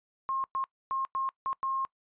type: tone bursts at uneven times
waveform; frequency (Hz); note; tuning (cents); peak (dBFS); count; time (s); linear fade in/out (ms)
sine; 1070; C6; +38; -28; 6; 0.29-0.44 / 0.55-0.64 / 0.91-1.05 / 1.15-1.29 / 1.46-1.53 / 1.63-1.85; 0
effects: noise-tail reverb RT60 0.1 s tail -23 dB re dry + resampled to 8000 Hz